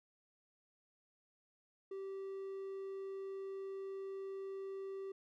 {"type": "tone", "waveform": "triangle", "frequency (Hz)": 388.3, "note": "G4", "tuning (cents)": -16, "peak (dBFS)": -40, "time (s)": [1.91, 5.12], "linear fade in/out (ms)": 5, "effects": []}